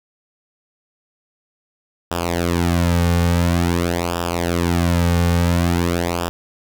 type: tone with flanger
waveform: sawtooth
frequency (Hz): 86.2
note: F2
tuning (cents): -22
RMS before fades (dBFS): -18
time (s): 2.11-6.29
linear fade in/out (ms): 0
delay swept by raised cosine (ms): 0.47 to 3.07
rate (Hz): 0.48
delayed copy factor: -0.8
effects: none